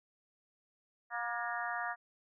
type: harmonic tone with a mistuned harmonic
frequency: 237.7 Hz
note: A#3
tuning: 34 cents sharp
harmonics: 3 / 4 / 5 / 6 / 7 / 8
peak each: -40 / -43 / -42 / -42 / -42 / -43 dBFS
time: 1.1-1.96 s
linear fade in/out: 50 ms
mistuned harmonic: 8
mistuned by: -52 cents
effects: none